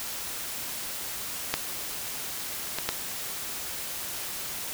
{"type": "clicks", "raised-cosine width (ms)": 0.2, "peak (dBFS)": [-6, -12, -7], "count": 3, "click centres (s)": [1.54, 2.786, 2.89], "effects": ["white hiss -35 dBFS RMS until 4.73 s"]}